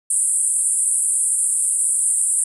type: band-pass noise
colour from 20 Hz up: pink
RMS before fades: -19 dBFS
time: 0.1-2.44 s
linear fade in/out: 5 ms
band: 8300 to 10000 Hz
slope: 96 dB/octave
effects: none